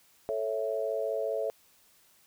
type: chord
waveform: sine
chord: A major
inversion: none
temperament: equal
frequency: 440 / 554.4 / 659.3 Hz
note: A4 / C#5 / E5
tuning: 0 / 0 / 0 cents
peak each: -33 dBFS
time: 0.29-1.5 s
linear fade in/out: 0 ms
effects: white hiss -63 dBFS RMS until 2.26 s